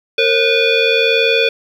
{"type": "tone with frequency modulation", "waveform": "sine", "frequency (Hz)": 1455, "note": "F#6", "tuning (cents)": -29, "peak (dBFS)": -10, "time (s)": [0.18, 1.49], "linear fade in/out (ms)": 5, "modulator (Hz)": 997, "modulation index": 2.1, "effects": ["7-bit"]}